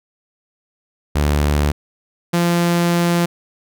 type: tone pair in turn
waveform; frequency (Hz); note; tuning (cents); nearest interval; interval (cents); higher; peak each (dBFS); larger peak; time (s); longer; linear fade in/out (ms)
sawtooth; 73.42 / 172.32; D2 / F3; 0 / -23; octave + minor third; 1477; second; -10 / -10; neither; 1.15-1.72 / 2.33-3.26; second; 10
effects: none